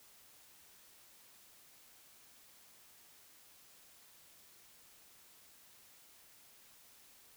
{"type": "silence", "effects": ["white hiss -62 dBFS RMS until 7.36 s"]}